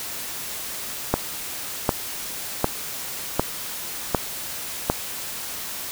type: click train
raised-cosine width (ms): 1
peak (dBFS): -3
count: 6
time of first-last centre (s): 1.14-4.899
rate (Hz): 1.33
effects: white hiss -32 dBFS RMS until 5.91 s